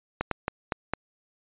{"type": "clicks", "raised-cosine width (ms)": 0.5, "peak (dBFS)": -11, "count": 5, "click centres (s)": [0.21, 0.313, 0.481, 0.722, 0.936], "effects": ["resampled to 8000 Hz"]}